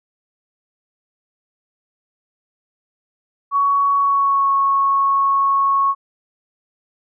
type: tone with pitch glide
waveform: sine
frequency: 1120 to 1102 Hz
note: C#6 to C#6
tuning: +18 to -11 cents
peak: -13 dBFS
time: 3.51-5.95 s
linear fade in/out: 50 ms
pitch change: -29 cents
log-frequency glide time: 3.98-4.51 s
effects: none